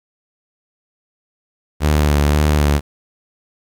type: tone with vibrato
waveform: sawtooth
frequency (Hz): 74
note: D2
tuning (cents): +14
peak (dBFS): -8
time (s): 1.8-2.81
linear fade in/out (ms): 50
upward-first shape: sine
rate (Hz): 1.9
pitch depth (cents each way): 32
effects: 8-bit